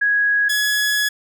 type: tone pair in turn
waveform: sine / sawtooth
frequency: 1661 / 1688.1 Hz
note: G#6 / G#6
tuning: 0 / +28 cents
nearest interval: unison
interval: 28 cents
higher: second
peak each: -14 / -13 dBFS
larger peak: second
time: 0.01-0.49 / 0.49-1.09 s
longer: second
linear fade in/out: 10 ms
effects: none